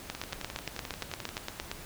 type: two click trains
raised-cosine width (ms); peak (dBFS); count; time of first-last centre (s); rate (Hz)
0.2; -16 / -20; 15 / 15; 0.1-1.715 / 0.15-1.378; 8.67 / 11.4
effects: pink hiss -46 dBFS RMS until 1.85 s